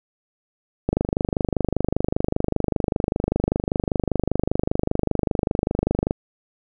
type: click train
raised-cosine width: 2 ms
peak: -6 dBFS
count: 132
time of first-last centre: 0.89-6.109 s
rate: 25.1 Hz
effects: none